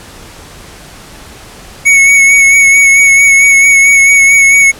square tone with vibrato, 2217 Hz, C#7, in tune, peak -3 dBFS, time 1.85-4.72 s, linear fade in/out 20 ms, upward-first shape sine, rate 4.5 Hz, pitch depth 24 cents each way, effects pink hiss -32 dBFS RMS until 4.79 s + low-pass 11000 Hz 12 dB/octave

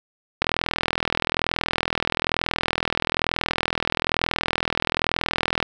click train, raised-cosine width 0.3 ms, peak -4 dBFS, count 215, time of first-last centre 0.42-5.627 s, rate 41.1 Hz, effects none

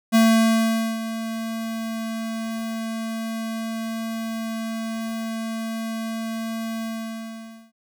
square tone with ADSR envelope, 224.9 Hz, A3, 38 cents sharp, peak -13 dBFS, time 0.12-7.72 s, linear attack 32 ms, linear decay 830 ms, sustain -14 dB, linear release 900 ms, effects none

